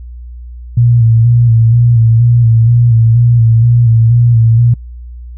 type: tone with vibrato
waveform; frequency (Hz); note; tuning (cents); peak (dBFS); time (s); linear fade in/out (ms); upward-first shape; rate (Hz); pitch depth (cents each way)
sine; 116.54; A#2; 0; -4; 0.77-4.74; 5; square; 2.1; 41
effects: noise-tail reverb RT60 0.1 s tail -26 dB re dry + added 60 Hz sine -25 dBFS peak until 5.37 s